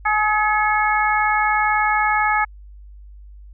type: harmonic tone with a mistuned harmonic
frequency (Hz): 424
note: G#4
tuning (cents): +36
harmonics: 2 / 3 / 4 / 5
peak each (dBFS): -19 / -21 / -22 / -23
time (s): 0.05-2.45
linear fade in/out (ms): 10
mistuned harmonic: 5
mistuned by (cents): +49
effects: added 50 Hz sine -38 dBFS peak until 3.53 s